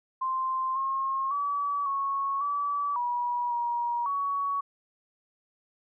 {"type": "tone with pitch steps", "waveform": "sine", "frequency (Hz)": [1046, 1076, 1144, 1103, 1150, 967, 952, 1125], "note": ["C6", "C6", "D6", "C#6", "D6", "B5", "A#5", "C#6"], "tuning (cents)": [-1, 48, -46, -9, -37, -37, 36, 25], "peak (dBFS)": -26, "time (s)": [0.21, 4.61], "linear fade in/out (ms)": 10, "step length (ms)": 550, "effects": []}